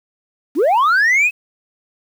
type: linear sweep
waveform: sine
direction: up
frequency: 243 to 2602 Hz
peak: -8 dBFS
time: 0.55-1.31 s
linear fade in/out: 50 ms
effects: tanh soft clip ceiling -10 dBFS + 7-bit